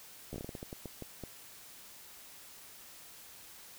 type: slowing click train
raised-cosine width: 2 ms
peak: -28 dBFS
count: 13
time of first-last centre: 0.33-1.237 s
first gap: 13 ms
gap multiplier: 1.29
effects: white hiss -53 dBFS RMS until 3.78 s